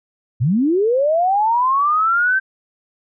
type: linear sweep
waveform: sine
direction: up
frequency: 103.7 to 1568 Hz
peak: -13 dBFS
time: 0.4-2.4 s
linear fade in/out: 20 ms
effects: none